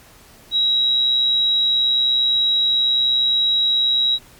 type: tone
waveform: sine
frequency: 3857 Hz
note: B7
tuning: 42 cents flat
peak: -14 dBFS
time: 0.51-4.19 s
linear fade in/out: 50 ms
effects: pink hiss -47 dBFS RMS until 4.39 s + MP3 96 kbps